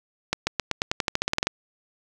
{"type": "accelerating click train", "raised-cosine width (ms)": 0.2, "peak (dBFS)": -5, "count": 15, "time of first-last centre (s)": [0.33, 1.47], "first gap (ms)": 140, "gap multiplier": 0.91, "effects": ["7-bit"]}